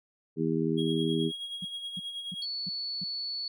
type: harmonic tone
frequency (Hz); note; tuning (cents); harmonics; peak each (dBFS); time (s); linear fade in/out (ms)
80.7; E2; -36; 2 / 3 / 4 / 5; -31 / -31 / -31 / -31; 0.36-1.32; 50
type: tone with tremolo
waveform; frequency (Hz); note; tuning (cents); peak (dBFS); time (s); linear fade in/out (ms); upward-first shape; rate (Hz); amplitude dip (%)
triangle; 3294; G#7; -15; -32; 0.77-2.46; 20; sine; 9.4; 50
type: tone bursts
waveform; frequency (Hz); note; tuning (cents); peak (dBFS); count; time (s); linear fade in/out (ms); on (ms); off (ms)
sine; 180; F#3; -47; -36; 5; 1.62-3.04; 5; 28; 320
type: tone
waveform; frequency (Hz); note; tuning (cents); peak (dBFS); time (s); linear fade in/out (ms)
sine; 4435; C#8; 0; -32; 2.42-3.48; 2
effects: none